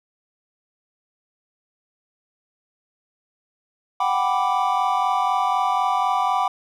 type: chord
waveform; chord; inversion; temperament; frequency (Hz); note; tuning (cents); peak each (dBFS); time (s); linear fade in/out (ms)
triangle; G major seventh; third; equal; 740 / 784 / 987.8 / 1174.7; F#5 / G5 / B5 / D6; 0 / 0 / 0 / 0; -22; 4-6.48; 5
effects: none